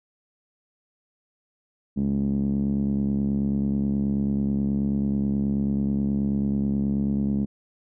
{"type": "tone with low-pass filter", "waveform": "5% pulse", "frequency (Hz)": 69.3, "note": "C#2", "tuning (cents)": 0, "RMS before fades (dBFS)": -24, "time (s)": [1.96, 7.46], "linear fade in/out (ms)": 20, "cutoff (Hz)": 220, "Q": 4.3, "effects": []}